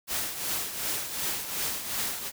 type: noise with tremolo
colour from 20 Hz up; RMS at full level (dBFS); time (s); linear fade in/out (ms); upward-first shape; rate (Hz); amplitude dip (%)
white; -29; 0.07-2.32; 50; triangle; 2.7; 65
effects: none